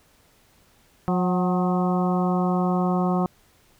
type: harmonic tone with a mistuned harmonic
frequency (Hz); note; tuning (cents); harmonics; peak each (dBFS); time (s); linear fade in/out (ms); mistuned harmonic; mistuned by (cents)
180; F#3; -47; 1 / 2 / 3 / 4 / 5 / 6 / 7; -21 / -28 / -32 / -28 / -35 / -32 / -35; 1.08-3.26; 0; 4; +45
effects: pink hiss -59 dBFS RMS until 3.79 s